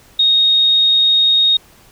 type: tone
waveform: sine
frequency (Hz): 3729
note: A#7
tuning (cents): 0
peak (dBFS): -9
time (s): 0.19-1.57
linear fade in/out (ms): 5
effects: pink hiss -47 dBFS RMS until 1.91 s